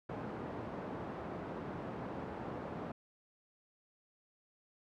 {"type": "band-pass noise", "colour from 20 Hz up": "pink", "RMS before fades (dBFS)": -43, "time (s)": [0.09, 2.92], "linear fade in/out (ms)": 5, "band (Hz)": [140, 980], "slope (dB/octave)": 12, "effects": []}